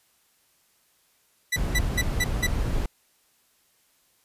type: tone bursts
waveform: sawtooth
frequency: 1975.5 Hz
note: B6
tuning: in tune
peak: -18 dBFS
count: 5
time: 1.52-2.47 s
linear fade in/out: 10 ms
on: 46 ms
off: 180 ms
type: noise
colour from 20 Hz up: brown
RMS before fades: -26 dBFS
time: 1.56-2.86 s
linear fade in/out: 2 ms
effects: white hiss -65 dBFS RMS until 4.24 s + resampled to 32000 Hz